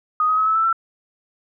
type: tone with pitch steps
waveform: sine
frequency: 1244.5 / 1263.3 / 1282.4 / 1301.9 / 1321.6 / 1341.5 Hz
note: D#6 / D#6 / E6 / E6 / E6 / E6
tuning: 0 / +26 / -48 / -22 / +4 / +30 cents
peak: -15 dBFS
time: 0.2-0.728 s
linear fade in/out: 2 ms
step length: 88 ms
effects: none